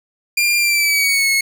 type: tone with pitch glide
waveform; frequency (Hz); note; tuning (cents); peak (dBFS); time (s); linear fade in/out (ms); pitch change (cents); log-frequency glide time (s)
sawtooth; 2395 to 2184; D7 to C#7; +33 to -26; -10; 0.37-1.41; 5; -159; 0.57-1.3
effects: none